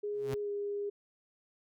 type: tone with pitch glide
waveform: sine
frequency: 413.9 to 407.3 Hz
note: G#4 to G#4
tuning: -6 to -34 cents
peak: -33 dBFS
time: 0.03-0.9 s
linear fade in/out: 10 ms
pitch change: -28 cents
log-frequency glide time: 0.41-0.5 s
type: tone with exponential growth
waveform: sawtooth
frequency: 130.81 Hz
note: C3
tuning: in tune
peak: -29 dBFS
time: 0.13-0.34 s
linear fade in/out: 0 ms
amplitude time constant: 45 ms
effects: none